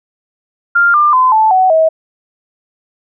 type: tone with pitch steps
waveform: sine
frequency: 1396.9 / 1195.2 / 1022.6 / 874.9 / 748.6 / 640.5 Hz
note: F6 / D6 / C6 / A5 / F#5 / E5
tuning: 0 / +30 / -40 / -10 / +20 / -50 cents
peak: -6 dBFS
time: 0.75-1.89 s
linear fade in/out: 10 ms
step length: 190 ms
effects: none